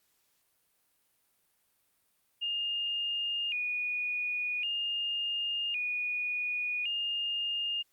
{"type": "tone with vibrato", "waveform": "sine", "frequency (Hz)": 2637, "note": "E7", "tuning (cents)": 0, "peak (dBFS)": -30, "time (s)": [2.41, 7.83], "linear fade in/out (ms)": 20, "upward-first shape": "square", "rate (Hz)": 0.45, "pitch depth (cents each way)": 120, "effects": ["white hiss -73 dBFS RMS until 7.92 s", "Opus 48 kbps"]}